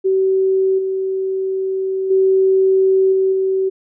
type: tone with level steps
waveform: sine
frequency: 381.6 Hz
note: G4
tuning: 47 cents flat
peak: -12 / -17 / -10 / -12 / -14 dBFS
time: 0.04-3.7 s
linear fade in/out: 20 ms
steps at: 0.78 / 2.1 / 3.12 / 3.32 s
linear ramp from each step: 10 ms
effects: none